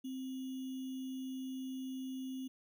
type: tone with sample-and-hold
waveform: sine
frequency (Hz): 261.6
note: C4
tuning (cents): 0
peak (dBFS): -39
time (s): 0.04-2.48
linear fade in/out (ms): 10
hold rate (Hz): 3150
effects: none